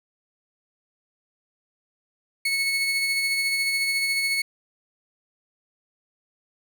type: tone with tremolo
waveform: 30% pulse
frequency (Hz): 2200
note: C#7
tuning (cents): -14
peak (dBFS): -18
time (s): 2.45-4.42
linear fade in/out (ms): 5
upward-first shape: sine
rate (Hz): 14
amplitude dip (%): 30
effects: none